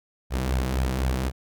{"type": "tone with flanger", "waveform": "sawtooth", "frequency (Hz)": 64.7, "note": "C2", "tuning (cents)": -19, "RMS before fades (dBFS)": -25, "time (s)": [0.3, 1.32], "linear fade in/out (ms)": 50, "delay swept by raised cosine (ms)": [1.2, 6.2], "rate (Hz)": 3.9, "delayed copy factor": 0.6, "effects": []}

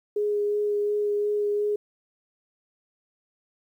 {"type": "tone with vibrato", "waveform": "sine", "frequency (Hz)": 414.4, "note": "G#4", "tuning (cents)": -4, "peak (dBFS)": -22, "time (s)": [0.16, 1.76], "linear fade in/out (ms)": 5, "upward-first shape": "sine", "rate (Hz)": 2.8, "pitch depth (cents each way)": 11, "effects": ["10-bit"]}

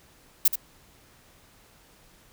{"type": "noise with echo", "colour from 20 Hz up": "violet", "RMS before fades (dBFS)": -18, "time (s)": [0.45, 0.48], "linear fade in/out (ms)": 5, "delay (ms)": 77, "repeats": 1, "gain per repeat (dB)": -9, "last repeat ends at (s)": 0.557, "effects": ["pink hiss -57 dBFS RMS until 2.32 s"]}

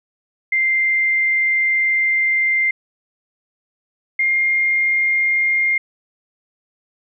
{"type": "tone pair in turn", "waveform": "sine", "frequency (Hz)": [2093, 2119], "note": ["C7", "C7"], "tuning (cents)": [0, 21], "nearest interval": "unison", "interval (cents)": 21, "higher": "second", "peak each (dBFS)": -14, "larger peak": "neither", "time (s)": [[0.52, 2.71], [4.19, 5.78]], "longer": "first", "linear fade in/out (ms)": 5, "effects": []}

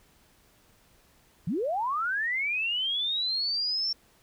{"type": "linear sweep", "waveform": "sine", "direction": "up", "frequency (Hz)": [138.59, 5470], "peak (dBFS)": -26, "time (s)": [1.47, 3.93], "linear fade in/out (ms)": 5, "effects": ["pink hiss -62 dBFS RMS until 4.22 s"]}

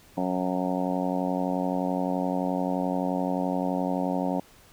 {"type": "harmonic tone", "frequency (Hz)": 91.6, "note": "F#2", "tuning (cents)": -17, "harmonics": [2, 3, 4, 5, 6, 7, 8, 9, 10], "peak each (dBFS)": [-30, -29, -40, -39, -33, -35, -34, -39, -37], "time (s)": [0.17, 4.4], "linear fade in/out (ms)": 5, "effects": ["pink hiss -55 dBFS RMS until 4.72 s"]}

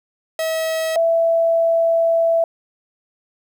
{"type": "tone pair in turn", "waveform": ["45% pulse", "sine"], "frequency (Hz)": [643, 663.8], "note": ["E5", "E5"], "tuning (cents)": [-43, 12], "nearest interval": "minor second", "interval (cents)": 55, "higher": "second", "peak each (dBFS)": [-19, -13], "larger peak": "second", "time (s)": [[0.39, 0.96], [0.96, 2.44]], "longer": "second", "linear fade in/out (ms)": 2, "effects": ["9-bit"]}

